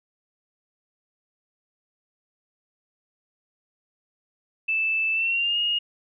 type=tone with pitch glide; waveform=sine; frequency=2637 to 2859 Hz; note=E7 to F7; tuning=0 to +40 cents; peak=-21 dBFS; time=4.68-5.79 s; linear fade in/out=10 ms; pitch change=+140 cents; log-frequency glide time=5.13-5.58 s; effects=none